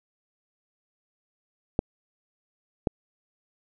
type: clicks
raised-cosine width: 2 ms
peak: -8 / -9 dBFS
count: 2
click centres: 1.791 / 2.872 s
effects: none